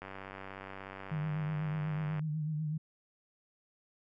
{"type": "click train", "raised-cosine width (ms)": 0.5, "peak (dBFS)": -29, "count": 211, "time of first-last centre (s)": [0.02, 2.194], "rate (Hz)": 96.6}
{"type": "tone with vibrato", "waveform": "sine", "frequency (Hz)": 153.9, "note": "D#3", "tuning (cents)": -19, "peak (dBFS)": -32, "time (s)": [1.11, 2.78], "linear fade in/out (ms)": 10, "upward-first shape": "triangle", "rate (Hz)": 8.1, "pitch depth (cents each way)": 62}
{"effects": []}